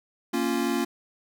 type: chord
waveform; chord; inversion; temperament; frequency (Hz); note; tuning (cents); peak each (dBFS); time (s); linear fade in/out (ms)
square; Bb minor; none; equal with one note detuned; 233.1 / 277.2 / 347.6; Bb3 / Db4 / F4; 0 / 0 / -8; -29; 0.33-0.85; 10
effects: none